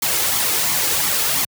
white noise with flanger, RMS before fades -19 dBFS, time 0.02-1.45 s, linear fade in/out 5 ms, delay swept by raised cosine 0.9 to 2.4 ms, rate 2.9 Hz, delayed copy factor +0.5, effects high-pass 80 Hz 12 dB/octave

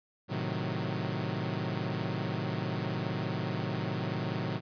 sawtooth chord, A diminished seventh, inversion none, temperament equal, 110 / 130.81 / 155.56 / 185 Hz, A2 / C3 / Eb3 / Gb3, 0 / 0 / 0 / 0 cents, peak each -33 dBFS, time 0.28-4.61 s, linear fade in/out 50 ms, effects resampled to 11025 Hz

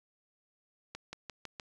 accelerating click train, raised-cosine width 0.2 ms, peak -24 dBFS, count 5, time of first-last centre 0.95-1.598 s, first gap 180 ms, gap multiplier 0.93, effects resampled to 24000 Hz

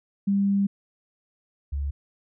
sine tone pair in turn, 198.8 / 70.61 Hz, G3 / C#2, +25 / +33 cents, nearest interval octave + tritone, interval 1792 cents, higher first, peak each -19 / -25 dBFS, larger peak first, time 0.27-0.67 / 1.72-1.91 s, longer first, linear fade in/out 10 ms, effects none

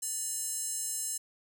square tone with high-pass filter, 587 Hz, D5, 1 cent flat, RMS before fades -35 dBFS, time 0.02-1.18 s, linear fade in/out 10 ms, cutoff 7900 Hz, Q 3.6, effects none

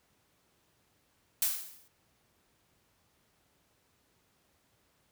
blue noise with exponential decay, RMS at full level -26 dBFS, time 1.42-1.88 s, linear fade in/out 2 ms, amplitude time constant 100 ms, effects pink hiss -71 dBFS RMS until 5.11 s + high-pass 60 Hz 12 dB/octave

